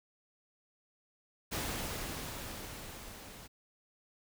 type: noise with level ramp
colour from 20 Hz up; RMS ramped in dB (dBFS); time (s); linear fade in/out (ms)
pink; -36 to -51; 1.51-3.48; 20
effects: none